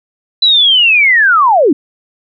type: linear sweep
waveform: sine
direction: down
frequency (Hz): 4008 to 250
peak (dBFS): -5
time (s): 0.42-1.73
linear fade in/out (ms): 5
effects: none